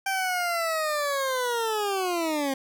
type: linear sweep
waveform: 20% pulse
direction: down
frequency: 784 to 264.5 Hz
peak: -20 dBFS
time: 0.06-2.54 s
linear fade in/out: 5 ms
effects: none